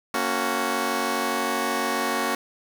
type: chord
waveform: 10% pulse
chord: F# major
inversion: first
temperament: just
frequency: 231.2 / 277.5 / 370 Hz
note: A#3 / C#4 / F#4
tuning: -14 / +2 / 0 cents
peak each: -20 dBFS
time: 0.14-2.35 s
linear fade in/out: 2 ms
effects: 7-bit